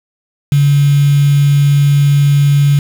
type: tone with quantisation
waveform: sine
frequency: 142.6 Hz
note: C#3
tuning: 49 cents sharp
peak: -6 dBFS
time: 0.52-2.79 s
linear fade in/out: 2 ms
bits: 4
effects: none